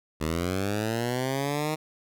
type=linear sweep; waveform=10% pulse; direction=up; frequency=75.8 to 156.9 Hz; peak=-18 dBFS; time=0.2-1.76 s; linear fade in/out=20 ms; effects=none